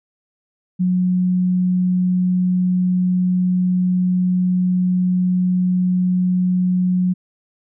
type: tone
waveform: sine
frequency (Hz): 181.9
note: F#3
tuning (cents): -29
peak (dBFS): -14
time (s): 0.79-7.14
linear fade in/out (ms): 20
effects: none